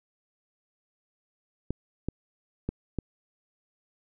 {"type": "clicks", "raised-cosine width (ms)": 3, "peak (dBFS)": -16, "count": 4, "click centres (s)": [1.706, 2.086, 2.69, 2.987], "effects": []}